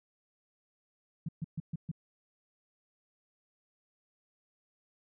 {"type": "tone bursts", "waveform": "sine", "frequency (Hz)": 160.4, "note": "E3", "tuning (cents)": -47, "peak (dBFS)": -32, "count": 5, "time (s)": [1.26, 1.915], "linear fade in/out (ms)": 5, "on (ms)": 27, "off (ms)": 130, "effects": []}